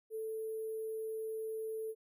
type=tone with sample-and-hold; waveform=sine; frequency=440 Hz; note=A4; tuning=in tune; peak=-37 dBFS; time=0.1-1.95 s; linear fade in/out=50 ms; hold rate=11025 Hz; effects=none